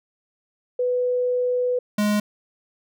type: tone pair in turn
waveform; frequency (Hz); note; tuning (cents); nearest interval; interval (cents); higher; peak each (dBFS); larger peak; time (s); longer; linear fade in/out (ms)
sine / square; 496.2 / 208.6; B4 / G#3; +8 / +8; octave + minor third; 1500; first; -19; neither; 0.79-1.79 / 1.98-2.2; first; 5
effects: none